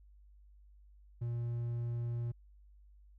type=tone; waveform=triangle; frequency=118.5 Hz; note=A#2; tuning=29 cents sharp; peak=-32 dBFS; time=1.21-2.32 s; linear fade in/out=10 ms; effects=added 50 Hz sine -57 dBFS peak until 3.18 s